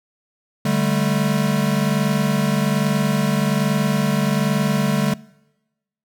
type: chord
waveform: square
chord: D suspended fourth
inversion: none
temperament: equal with one note detuned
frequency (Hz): 146.83 / 196 / 217.2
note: D3 / G3 / A3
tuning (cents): 0 / 0 / -22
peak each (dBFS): -22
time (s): 0.65-5.14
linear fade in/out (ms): 5
effects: noise-tail reverb RT60 1.0 s tail -23 dB re dry